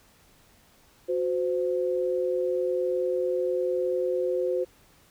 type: tone pair together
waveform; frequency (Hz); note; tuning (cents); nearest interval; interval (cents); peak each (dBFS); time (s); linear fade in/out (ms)
sine; 366.1 / 515; F#4 / C5; -18 / -28; tritone; 590; -27 / -26; 1.08-4.65; 20
effects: pink hiss -59 dBFS RMS until 5.1 s